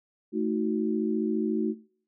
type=chord; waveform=sine; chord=D# diminished; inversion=second; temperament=equal with one note detuned; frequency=220 / 315.7 / 370 Hz; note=A3 / D#4 / F#4; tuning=0 / +25 / 0 cents; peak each=-29 dBFS; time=0.32-1.75 s; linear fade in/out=50 ms; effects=noise-tail reverb RT60 0.5 s tail -20 dB re dry